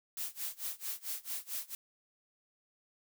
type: noise with tremolo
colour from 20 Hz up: blue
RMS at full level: -37 dBFS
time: 0.17-1.75 s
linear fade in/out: 2 ms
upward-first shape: sine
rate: 4.5 Hz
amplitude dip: 95%
effects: none